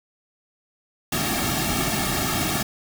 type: noise with comb filter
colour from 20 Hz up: pink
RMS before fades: -24 dBFS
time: 1.12-2.63 s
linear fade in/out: 5 ms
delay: 2 ms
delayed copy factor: -1
effects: none